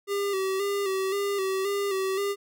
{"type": "tone with vibrato", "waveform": "square", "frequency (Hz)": 392, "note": "G4", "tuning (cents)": 0, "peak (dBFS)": -26, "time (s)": [0.07, 2.36], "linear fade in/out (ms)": 50, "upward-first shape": "square", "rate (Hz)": 1.9, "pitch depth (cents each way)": 43, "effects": []}